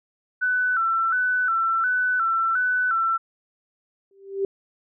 sine tone with vibrato, 1417 Hz, F6, 25 cents sharp, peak -19 dBFS, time 0.41-3.18 s, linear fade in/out 20 ms, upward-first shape square, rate 1.4 Hz, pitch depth 95 cents each way
sine tone with exponential growth, 392 Hz, G4, in tune, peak -18 dBFS, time 4.11-4.45 s, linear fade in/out 2 ms, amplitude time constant 73 ms
effects none

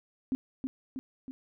sine tone with echo, 261.6 Hz, C4, in tune, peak -26 dBFS, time 0.32-0.35 s, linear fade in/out 0 ms, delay 320 ms, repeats 3, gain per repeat -4 dB, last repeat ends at 1.31 s, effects none

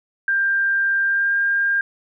sine tone with pitch glide, 1589 to 1604.7 Hz, G6 to G6, +23 to +40 cents, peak -16 dBFS, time 0.28-1.81 s, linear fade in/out 2 ms, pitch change +17 cents, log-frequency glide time 1.05-1.34 s, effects none

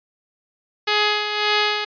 5% pulse tone with tremolo, 419.6 Hz, G#4, 18 cents sharp, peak -4 dBFS, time 0.87-1.85 s, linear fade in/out 10 ms, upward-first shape sine, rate 1.8 Hz, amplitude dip 55%, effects resampled to 11025 Hz

